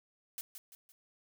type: noise with echo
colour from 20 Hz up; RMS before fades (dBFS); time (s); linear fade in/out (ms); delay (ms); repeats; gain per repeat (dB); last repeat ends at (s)
blue; -41; 0.38-0.41; 0; 170; 3; -7; 0.92
effects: none

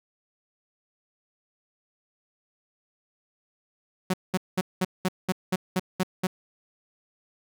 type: tone bursts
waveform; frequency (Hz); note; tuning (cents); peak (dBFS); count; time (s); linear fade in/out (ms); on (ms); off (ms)
sawtooth; 185; F#3; 0; -18; 10; 4.1-6.27; 5; 37; 200
effects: none

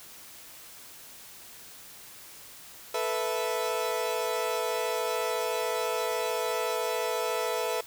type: chord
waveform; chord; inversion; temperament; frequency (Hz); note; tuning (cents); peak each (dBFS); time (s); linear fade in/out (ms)
30% pulse; A suspended second; none; equal; 440 / 493.9 / 659.3; A4 / B4 / E5; 0 / 0 / 0; -30 / -29 / -30; 2.94-7.81; 5
effects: white hiss -48 dBFS RMS until 7.86 s

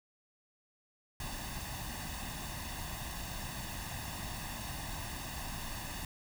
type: noise with comb filter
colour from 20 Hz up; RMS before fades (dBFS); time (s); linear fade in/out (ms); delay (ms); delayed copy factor
pink; -41; 1.2-6.05; 2; 1.1; +0.7
effects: none

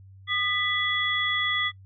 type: tone cluster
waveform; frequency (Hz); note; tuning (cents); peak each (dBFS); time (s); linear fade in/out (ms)
sine; 1222 / 1980 / 3373; D#6 / B6 / G#7; -32 / +4 / +26; -31 / -26 / -27; 0.27-1.72; 50
effects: noise-tail reverb RT60 0.1 s tail -24 dB re dry + added 96 Hz sine -46 dBFS peak until 1.85 s

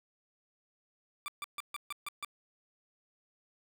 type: tone bursts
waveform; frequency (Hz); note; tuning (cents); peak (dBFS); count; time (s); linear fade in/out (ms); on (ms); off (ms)
20% pulse; 1174.7; D6; 0; -32; 7; 1.26-2.247; 0; 21; 140
effects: none

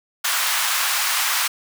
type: high-pass noise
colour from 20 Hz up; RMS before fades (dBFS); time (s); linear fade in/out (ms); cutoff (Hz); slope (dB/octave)
pink; -21; 0.24-1.48; 10; 990; 24
effects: none

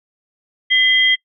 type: tone pair together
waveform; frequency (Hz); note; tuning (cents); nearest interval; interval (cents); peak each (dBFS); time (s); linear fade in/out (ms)
sine; 2025 / 3212; B6 / G7; +43 / +41; minor sixth; 798; -13; 0.7-1.16; 20
effects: noise-tail reverb RT60 0.1 s tail -23 dB re dry

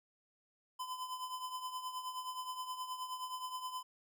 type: tone with tremolo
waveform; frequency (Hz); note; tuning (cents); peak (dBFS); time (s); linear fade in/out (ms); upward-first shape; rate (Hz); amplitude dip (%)
square; 1016; B5; +49; -38; 0.79-3.83; 10; triangle; 9.5; 70
effects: none

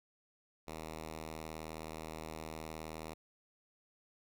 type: tone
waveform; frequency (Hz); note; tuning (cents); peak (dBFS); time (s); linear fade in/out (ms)
5% pulse; 79.2; D#2; +31; -32; 0.67-3.14; 10
effects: none

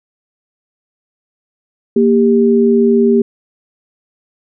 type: tone pair together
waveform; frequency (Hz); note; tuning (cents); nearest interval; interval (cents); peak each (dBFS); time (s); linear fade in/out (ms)
sine; 233.1 / 397.8; A#3 / G4; 0 / +25; major sixth; 925; -10; 1.96-3.22; 5
effects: none

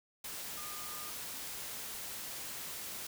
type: tone in noise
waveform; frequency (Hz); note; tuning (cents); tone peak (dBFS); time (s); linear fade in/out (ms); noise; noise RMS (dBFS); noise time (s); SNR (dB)
sine; 1215; D#6; -42; -49; 0.57-1.1; 5; white; -43; 0.24-3.07; -9
effects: none

